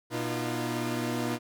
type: tone cluster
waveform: sawtooth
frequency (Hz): 120.8 / 241.2 / 305.3 / 344.3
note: B2 / B3 / D#4 / F4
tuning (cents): -38 / -41 / -33 / -25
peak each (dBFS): -31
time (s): 0.1-1.39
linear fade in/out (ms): 50
effects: none